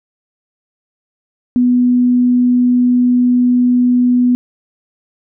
sine tone, 246.9 Hz, B3, in tune, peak -8 dBFS, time 1.56-4.35 s, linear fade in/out 0 ms, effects none

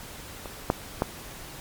clicks, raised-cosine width 1 ms, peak -22 / -6 / -8 dBFS, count 3, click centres 0.458 / 0.701 / 1.021 s, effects pink hiss -42 dBFS RMS until 1.6 s + MP3 96 kbps

